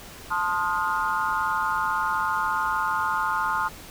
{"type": "chord", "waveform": "sine", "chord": "F dominant seventh", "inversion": "first", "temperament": "equal with one note detuned", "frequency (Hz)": [880, 1046.5, 1244.5, 1424.6], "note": ["A5", "C6", "Eb6", "F6"], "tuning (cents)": [0, 0, 0, 34], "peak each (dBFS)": -28, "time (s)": [0.3, 3.69], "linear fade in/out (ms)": 20, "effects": ["pink hiss -43 dBFS RMS until 3.9 s"]}